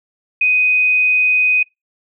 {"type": "tone", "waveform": "sine", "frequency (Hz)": 2500, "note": "D#7", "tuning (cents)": 8, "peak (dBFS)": -11, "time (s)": [0.41, 1.63], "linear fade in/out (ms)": 5, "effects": ["noise-tail reverb RT60 0.2 s tail -26 dB re dry"]}